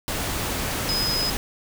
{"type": "tone in noise", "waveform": "sine", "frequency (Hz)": 5050, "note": "D#8", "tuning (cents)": 25, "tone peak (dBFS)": -23, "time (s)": [0.89, 1.3], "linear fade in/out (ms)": 0, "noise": "pink", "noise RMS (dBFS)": -27, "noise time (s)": [0.08, 1.37], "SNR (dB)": 1, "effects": []}